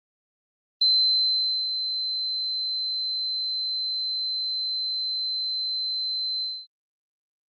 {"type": "tone with ADSR envelope", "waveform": "sine", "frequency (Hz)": 4076, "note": "C8", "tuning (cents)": -46, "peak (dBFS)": -16, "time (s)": [0.81, 6.67], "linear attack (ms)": 7, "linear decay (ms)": 860, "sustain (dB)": -9, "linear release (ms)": 250, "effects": ["Opus 32 kbps"]}